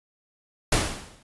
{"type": "noise with exponential decay", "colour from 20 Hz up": "pink", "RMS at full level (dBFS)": -18, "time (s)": [0.72, 1.23], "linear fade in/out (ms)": 5, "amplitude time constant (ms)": 110, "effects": ["resampled to 24000 Hz"]}